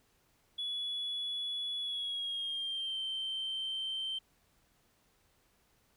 sine tone with pitch glide, 3400 to 3118 Hz, G#7 to G7, +40 to -10 cents, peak -33 dBFS, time 0.58-4.19 s, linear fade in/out 10 ms, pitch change -150 cents, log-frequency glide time 1.8-2.98 s, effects tanh soft clip ceiling -31 dBFS + pink hiss -71 dBFS RMS until 5.96 s

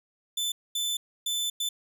sawtooth tone bursts at uneven times, 3520 Hz, A7, in tune, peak -24 dBFS, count 4, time 0.37-0.52 / 0.75-0.97 / 1.26-1.5 / 1.6-1.69 s, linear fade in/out 5 ms, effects none

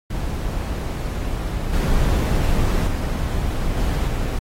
brown noise with level steps, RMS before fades -24 / -18 / -22 / -20 / -22 dBFS, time 0.1-4.39 s, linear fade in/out 5 ms, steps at 1.73 / 2.87 / 3.77 / 4.07 s, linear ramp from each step 5 ms, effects AAC 48 kbps

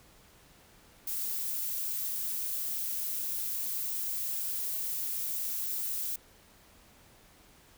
violet noise, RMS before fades -34 dBFS, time 1.07-6.16 s, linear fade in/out 5 ms, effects pink hiss -59 dBFS RMS until 7.77 s

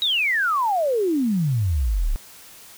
sine exponential sweep, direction down, 3900 to 30.87 Hz, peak -18 dBFS, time 0.02-2.16 s, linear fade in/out 0 ms, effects white hiss -45 dBFS RMS until 2.77 s

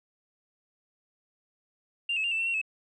sine tone with pitch steps, 2787 / 2589 / 2790 / 2652 / 2705 / 2737 / 2595 Hz, F7 / E7 / F7 / E7 / E7 / F7 / E7, -4 / -32 / -2 / +10 / +44 / -36 / -28 cents, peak -25 dBFS, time 2.09-2.615 s, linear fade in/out 5 ms, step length 75 ms, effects tanh soft clip ceiling -22 dBFS

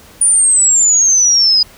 sine exponential sweep, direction down, 9540 to 4935 Hz, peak -7 dBFS, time 0.21-1.63 s, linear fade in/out 5 ms, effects pink hiss -41 dBFS RMS until 1.77 s

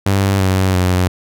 sawtooth tone with pitch steps, 98 / 94.5 / 91.12 Hz, G2 / F#2 / F#2, 0 / +37 / -26 cents, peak -8 dBFS, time 0.06-1.08 s, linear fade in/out 5 ms, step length 340 ms, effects none

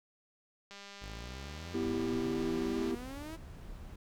click train, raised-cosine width 0.2 ms, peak -32 dBFS, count 441, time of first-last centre 0.71-2.91 s, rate 200 Hz
sawtooth exponential sweep, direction up, 49.37 to 331.7 Hz, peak -39 dBFS, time 1.01-3.37 s, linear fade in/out 20 ms
triangle chord, E minor, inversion second, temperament equal, 246.9 / 329.6 / 392 Hz, B3 / E4 / G4, 0 / 0 / 0 cents, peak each -34 dBFS, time 1.74-2.95 s, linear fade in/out 5 ms
brown noise, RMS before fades -47 dBFS, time 1.82-3.96 s, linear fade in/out 5 ms
effects none

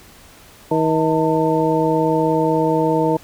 harmonic tone with a mistuned harmonic, 159.1 Hz, D#3, 39 cents sharp, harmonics 1 / 2 / 3 / 4 / 6, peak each -23 / -19 / -19 / -23 / -21 dBFS, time 0.71-3.17 s, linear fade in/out 5 ms, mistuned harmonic 6, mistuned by -110 cents, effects pink hiss -45 dBFS RMS until 3.23 s

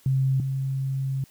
sine tone pair in turn, 133.3 / 134.46 Hz, C3 / C3, +33 / +48 cents, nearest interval unison, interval 15 cents, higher second, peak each -19 / -24 dBFS, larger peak first, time 0.06-0.4 / 0.4-1.24 s, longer second, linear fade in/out 2 ms, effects white hiss -57 dBFS RMS until 1.3 s

